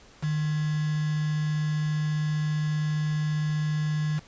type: tone with quantisation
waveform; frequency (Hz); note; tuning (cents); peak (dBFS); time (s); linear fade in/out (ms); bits
sine; 152.5; D#3; -34; -24; 0.22-4.2; 20; 6
effects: pink hiss -53 dBFS RMS until 4.27 s + resampled to 16000 Hz